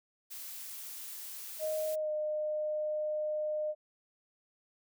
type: noise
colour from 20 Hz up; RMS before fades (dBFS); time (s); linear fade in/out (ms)
blue; -44; 0.3-1.96; 20
type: tone with pitch glide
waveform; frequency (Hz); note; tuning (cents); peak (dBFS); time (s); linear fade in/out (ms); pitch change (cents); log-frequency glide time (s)
sine; 622.3 to 609.5; D#5 to D#5; 0 to -36; -31; 1.59-3.75; 50; -36; 1.96-2.11
effects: none